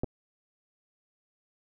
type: clicks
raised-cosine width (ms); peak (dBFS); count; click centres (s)
2; -16 / -21; 2; 0.035 / 0.043
effects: none